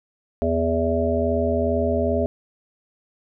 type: harmonic tone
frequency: 82.41 Hz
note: E2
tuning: in tune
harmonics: 1 / 3 / 5 / 7 / 8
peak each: -25 / -25 / -25 / -25 / -25 dBFS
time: 0.42-2.26 s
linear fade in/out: 0 ms
effects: none